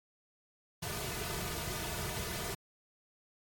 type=noise with comb filter; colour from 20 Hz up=pink; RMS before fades=-38 dBFS; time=0.82-2.55 s; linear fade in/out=10 ms; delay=3.7 ms; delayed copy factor=-0.9; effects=AAC 64 kbps